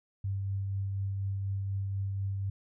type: tone with tremolo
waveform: sine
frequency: 98 Hz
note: G2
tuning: in tune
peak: -29 dBFS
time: 0.24-2.5 s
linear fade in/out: 5 ms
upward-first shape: triangle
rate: 4.1 Hz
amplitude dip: 25%
effects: none